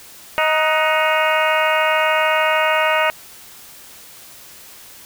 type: harmonic tone with a mistuned harmonic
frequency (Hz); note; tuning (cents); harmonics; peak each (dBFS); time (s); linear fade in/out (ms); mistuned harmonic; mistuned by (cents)
313.3; D#4; +12; 2 / 3 / 4 / 5 / 6 / 7 / 8 / 9; -19 / -21 / -22 / -23 / -24 / -24 / -25 / -26; 0.38-3.1; 0; 5; -82
effects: white hiss -41 dBFS RMS until 5.05 s